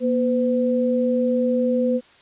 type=tone pair together; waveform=sine; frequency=239 / 507 Hz; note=A#3 / B4; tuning=+43 / +45 cents; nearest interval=octave + minor second; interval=1302 cents; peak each=-20 dBFS; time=0-2.01 s; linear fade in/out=50 ms; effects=white hiss -52 dBFS RMS until 2.21 s + resampled to 8000 Hz